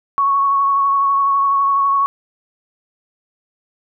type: tone with vibrato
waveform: sine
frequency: 1108.7 Hz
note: C#6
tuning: in tune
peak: -12 dBFS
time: 0.18-2.06 s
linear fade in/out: 0 ms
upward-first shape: sine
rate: 12 Hz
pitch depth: 18 cents each way
effects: none